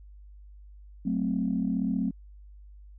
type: chord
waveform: sine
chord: F# diminished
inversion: none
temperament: equal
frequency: 185 / 220 / 261.6 Hz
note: F#3 / A3 / C4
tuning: 0 / 0 / 0 cents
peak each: -29 dBFS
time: 1.05-2.11 s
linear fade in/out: 10 ms
effects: tanh soft clip ceiling -16 dBFS + added 50 Hz sine -46 dBFS peak until 2.98 s